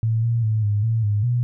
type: tone with pitch steps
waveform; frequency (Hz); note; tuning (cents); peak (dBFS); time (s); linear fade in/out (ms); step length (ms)
sine; 112.4 / 116.5 / 109.1 / 103.5 / 113.1 / 103.6 / 121.5; A2 / A#2 / A2 / G#2 / A2 / G#2 / B2; +37 / -1 / -14 / -5 / +48 / -4 / -28; -17; 0.03-1.43; 0; 200
effects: none